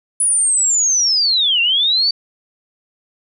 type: linear two-way sweep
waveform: sine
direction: down then up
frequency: 9960 to 2702 to 4628 Hz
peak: -12 dBFS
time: 0.2-2.11 s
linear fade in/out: 5 ms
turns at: 1.61 s
effects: none